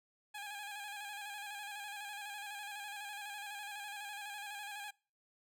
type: tone with vibrato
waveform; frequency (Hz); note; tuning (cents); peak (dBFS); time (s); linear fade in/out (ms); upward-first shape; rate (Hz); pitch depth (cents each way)
15% pulse; 822; G#5; -18; -37; 0.34-4.91; 10; square; 12; 40
effects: noise-tail reverb RT60 0.4 s tail -26 dB re dry

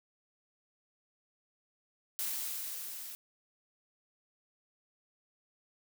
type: noise with level ramp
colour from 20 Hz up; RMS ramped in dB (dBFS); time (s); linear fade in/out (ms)
blue; -35 to -45; 2.19-3.15; 0
effects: none

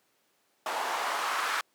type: noise with band-pass filter sweep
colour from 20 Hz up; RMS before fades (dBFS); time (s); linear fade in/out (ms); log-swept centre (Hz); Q
white; -31; 0.66-1.61; 2; 790 to 1300; 1.9
effects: pink hiss -70 dBFS RMS until 1.74 s + high-pass 300 Hz 12 dB/octave

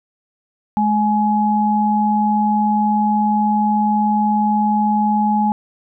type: tone pair together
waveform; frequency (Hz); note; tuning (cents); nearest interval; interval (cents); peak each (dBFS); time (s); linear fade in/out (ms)
sine; 211.8 / 841.8; G#3 / G#5; +34 / +23; 2 octaves; 2389; -16; 0.77-5.52; 0
effects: none

